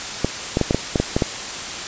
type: clicks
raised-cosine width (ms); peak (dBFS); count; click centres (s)
2; -3; 9; 0.246 / 0.571 / 0.613 / 0.709 / 0.746 / 0.958 / 1 / 1.165 / 1.222
effects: white hiss -28 dBFS RMS until 1.87 s + resampled to 16000 Hz